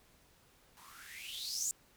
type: noise with band-pass filter sweep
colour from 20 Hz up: violet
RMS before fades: -42 dBFS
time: 0.77-1.71 s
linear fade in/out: 0 ms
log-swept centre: 860 to 7500 Hz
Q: 8.6
effects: pink hiss -66 dBFS RMS until 1.96 s